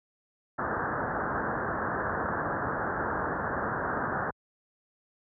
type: low-pass noise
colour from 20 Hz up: white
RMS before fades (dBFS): -31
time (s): 0.58-4.31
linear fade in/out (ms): 10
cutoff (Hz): 1700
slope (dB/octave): 96
effects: high-pass 60 Hz 12 dB/octave